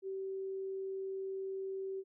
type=tone; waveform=sine; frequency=384.9 Hz; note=G4; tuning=32 cents flat; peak=-37 dBFS; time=0.02-2.04 s; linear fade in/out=50 ms; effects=none